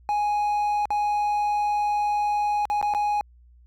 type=tone with dropouts; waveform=triangle; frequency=830.6 Hz; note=G#5; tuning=in tune; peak=-19 dBFS; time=0.09-3.21 s; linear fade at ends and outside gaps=0 ms; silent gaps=0.855-0.905 / 2.654-2.7 / 2.814-2.827 / 2.938-2.948 s; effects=added 60 Hz sine -50 dBFS peak until 3.66 s